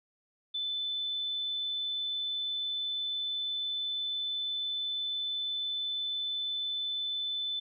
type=tone; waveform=sine; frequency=3514 Hz; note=A7; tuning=3 cents flat; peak=-31 dBFS; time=0.54-7.6 s; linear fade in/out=10 ms; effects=none